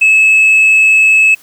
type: tone with tanh clipping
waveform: sine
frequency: 2595 Hz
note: E7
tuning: 28 cents flat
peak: -5 dBFS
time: 0.01-1.35 s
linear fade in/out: 10 ms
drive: 1 dB
effects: white hiss -43 dBFS RMS until 1.42 s